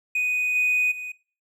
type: tone with level steps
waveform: triangle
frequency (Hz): 2489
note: D#7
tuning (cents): 0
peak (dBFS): -19 / -16 / -29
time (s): 0.15-1.12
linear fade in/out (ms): 5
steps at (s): 0.55 / 0.91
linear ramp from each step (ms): 10
effects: noise-tail reverb RT60 0.4 s tail -21 dB re dry + tanh soft clip ceiling -13 dBFS